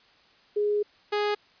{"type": "tone pair in turn", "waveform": ["sine", "sawtooth"], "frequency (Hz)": [415.3, 415.3], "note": ["G#4", "G#4"], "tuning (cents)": [0, 0], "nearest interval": "unison", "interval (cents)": 0, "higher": "neither", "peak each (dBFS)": [-22, -20], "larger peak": "second", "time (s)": [[0.56, 0.83], [1.12, 1.35]], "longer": "first", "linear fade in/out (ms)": 10, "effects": ["white hiss -59 dBFS RMS until 1.6 s", "resampled to 11025 Hz"]}